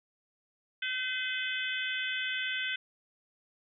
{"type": "harmonic tone with a mistuned harmonic", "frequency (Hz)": 511, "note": "C5", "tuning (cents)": -41, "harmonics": [3, 4, 5, 6, 7], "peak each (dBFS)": [-35, -38, -38, -38, -40], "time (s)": [0.82, 2.76], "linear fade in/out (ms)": 5, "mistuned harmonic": 7, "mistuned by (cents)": -61, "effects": []}